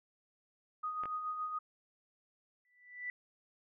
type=tone with tremolo; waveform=sine; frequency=1244.5 Hz; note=D#6; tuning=in tune; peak=-34 dBFS; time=0.83-1.59 s; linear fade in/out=10 ms; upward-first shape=sine; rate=7.1 Hz; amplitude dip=45%
type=clicks; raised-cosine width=0.5 ms; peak=-30 dBFS; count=2; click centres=1.036 / 1.056 s
type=tone with exponential growth; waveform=sine; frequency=1975.5 Hz; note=B6; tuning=in tune; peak=-35 dBFS; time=2.65-3.1 s; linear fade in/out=1 ms; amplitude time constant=97 ms
effects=none